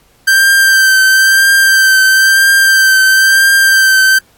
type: tone with vibrato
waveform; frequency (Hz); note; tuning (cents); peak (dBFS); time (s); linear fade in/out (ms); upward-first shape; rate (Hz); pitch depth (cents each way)
45% pulse; 1568; G6; 0; -5; 0.27-4.19; 10; triangle; 1; 30
effects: pink hiss -50 dBFS RMS until 4.37 s + AAC 64 kbps